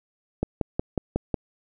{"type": "click train", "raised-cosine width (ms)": 2, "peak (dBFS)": -10, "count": 6, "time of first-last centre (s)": [0.43, 1.342], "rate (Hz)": 5.48, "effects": []}